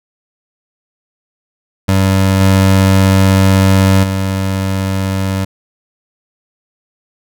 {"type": "tone with level steps", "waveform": "25% pulse", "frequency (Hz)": 96, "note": "G2", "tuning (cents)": -36, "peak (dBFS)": [-5, -3, -10], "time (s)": [1.88, 5.45], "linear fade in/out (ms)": 10, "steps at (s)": [2.4, 4.03], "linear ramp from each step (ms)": 10, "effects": []}